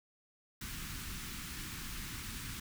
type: band-stop noise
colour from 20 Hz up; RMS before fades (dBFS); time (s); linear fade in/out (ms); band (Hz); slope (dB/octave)
pink; -43; 0.61-2.6; 5; 290 to 1200; 24
effects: none